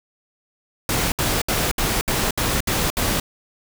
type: noise bursts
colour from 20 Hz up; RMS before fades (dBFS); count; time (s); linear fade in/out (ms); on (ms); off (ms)
pink; -21; 8; 0.89-3.199; 2; 230; 67
effects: none